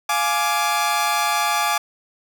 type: chord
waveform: sawtooth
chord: D diminished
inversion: first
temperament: equal with one note detuned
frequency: 698.5 / 838.3 / 1174.7 Hz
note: F5 / Ab5 / D6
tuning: 0 / +16 / 0 cents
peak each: -22 / -18 / -18 dBFS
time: 0.09-1.78 s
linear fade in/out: 5 ms
effects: none